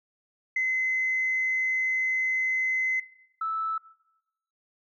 sine tone pair in turn, 2047 / 1312.7 Hz, C7 / E6, -38 / -8 cents, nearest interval minor sixth, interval 770 cents, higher first, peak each -22 / -26 dBFS, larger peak first, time 0.56-3 / 3.41-3.78 s, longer first, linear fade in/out 5 ms, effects noise-tail reverb RT60 0.9 s tail -19 dB re dry + tanh soft clip ceiling -18 dBFS

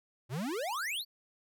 square exponential sweep, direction up, 110 to 4699 Hz, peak -34 dBFS, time 0.29-1.05 s, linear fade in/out 50 ms, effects none

